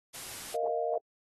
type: noise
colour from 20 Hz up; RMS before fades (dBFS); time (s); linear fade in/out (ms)
white; -42; 0.13-0.56; 20
type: chord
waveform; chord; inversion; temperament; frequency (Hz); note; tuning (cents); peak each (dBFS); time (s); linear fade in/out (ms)
sine; Bb suspended fourth; none; equal; 466.2 / 622.3 / 698.5; Bb4 / Eb5 / F5; 0 / 0 / 0; -33; 0.54-0.98; 5
effects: AAC 32 kbps